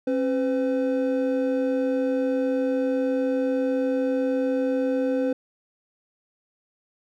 triangle tone pair together, 269.2 / 507.6 Hz, C4 / B4, +49 / +47 cents, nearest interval major seventh, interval 1098 cents, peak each -22 dBFS, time 0.07-5.33 s, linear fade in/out 5 ms, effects none

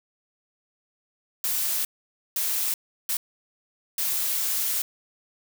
blue noise bursts at uneven times, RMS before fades -26 dBFS, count 4, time 1.44-1.85 / 2.36-2.74 / 3.09-3.17 / 3.98-4.82 s, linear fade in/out 2 ms, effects none

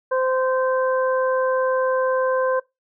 harmonic tone, 518 Hz, C5, 17 cents flat, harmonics 1 / 2 / 3, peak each -19 / -25 / -29 dBFS, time 0.11-2.6 s, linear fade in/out 10 ms, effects noise-tail reverb RT60 0.2 s tail -22 dB re dry

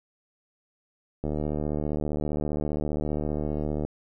click train, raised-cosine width 2 ms, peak -16 dBFS, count 197, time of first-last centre 1.24-3.85 s, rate 75.1 Hz, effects none

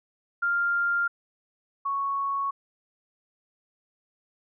sine tone pair in turn, 1396.9 / 1108.7 Hz, F6 / C#6, 0 / 0 cents, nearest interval major third, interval 400 cents, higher first, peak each -22 / -25 dBFS, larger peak first, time 0.42-1.08 / 1.85-2.51 s, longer neither, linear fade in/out 10 ms, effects none

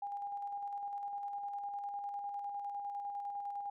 sine tone with tremolo, 810 Hz, G#5, 43 cents flat, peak -37 dBFS, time 0.02-3.7 s, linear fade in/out 5 ms, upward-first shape square, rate 9.9 Hz, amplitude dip 30%, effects none

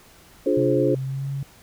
sine chord, D half-diminished seventh, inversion none, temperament just, 293.7 / 352.4 / 422.9 / 528.6 Hz, D4 / F4 / Ab4 / C5, 0 / +16 / +31 / +18 cents, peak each -23 dBFS, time 0.46-0.95 s, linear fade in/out 5 ms
sine tone with pitch glide, 131.7 to 138.25 Hz, C3 to C#3, +12 to -4 cents, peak -25 dBFS, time 0.57-1.43 s, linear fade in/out 2 ms, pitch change +84 cents, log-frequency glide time 0.97-1.29 s
effects pink hiss -51 dBFS RMS until 1.62 s

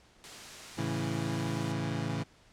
white noise, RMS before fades -45 dBFS, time 0.24-1.72 s, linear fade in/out 0 ms
25% pulse chord, A major, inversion none, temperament equal, 110 / 138.59 / 164.81 Hz, A2 / C#3 / E3, 0 / 0 / 0 cents, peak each -32 dBFS, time 0.77-2.24 s, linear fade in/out 20 ms
effects pink hiss -61 dBFS RMS until 2.52 s + low-pass 7000 Hz 12 dB/octave

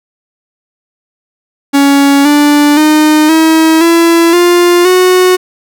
45% pulse tone with pitch steps, 280 / 292.9 / 306.4 / 320.5 / 335.3 / 350.7 / 366.9 Hz, C#4 / D4 / D#4 / E4 / E4 / F4 / F#4, +18 / -5 / -27 / -49 / +30 / +7 / -15 cents, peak -4 dBFS, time 1.73-5.37 s, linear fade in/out 20 ms, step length 520 ms, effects none

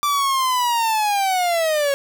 45% pulse linear sweep, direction down, 1174.7 to 549 Hz, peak -17 dBFS, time 0.03-1.94 s, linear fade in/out 0 ms, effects none

